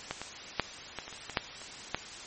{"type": "clicks", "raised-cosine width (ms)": 0.3, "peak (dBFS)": [-16, -20, -9, -19, -25, -27, -22, -9, -29, -12], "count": 10, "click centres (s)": [0.11, 0.216, 0.597, 0.987, 1.08, 1.127, 1.297, 1.372, 1.617, 1.946], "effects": ["white hiss -44 dBFS RMS until 2.26 s", "MP3 32 kbps"]}